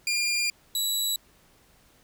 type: tone pair in turn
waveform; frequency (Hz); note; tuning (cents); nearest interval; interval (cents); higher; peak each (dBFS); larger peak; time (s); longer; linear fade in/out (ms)
20% pulse; 2403 / 3922; D7 / B7; +39 / -13; minor sixth; 848; second; -19; neither; 0.07-0.5 / 0.75-1.16; first; 2
effects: pink hiss -60 dBFS RMS until 2.03 s